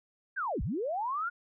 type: linear two-way sweep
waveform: sine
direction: down then up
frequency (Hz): 1661 to 37.39 to 1454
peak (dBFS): -30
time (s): 0.36-1.3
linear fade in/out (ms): 20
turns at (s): 0.62
effects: none